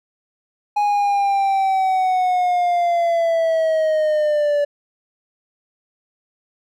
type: linear sweep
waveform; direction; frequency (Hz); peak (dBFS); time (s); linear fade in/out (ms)
triangle; down; 830.6 to 577; -13; 0.76-4.65; 10
effects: none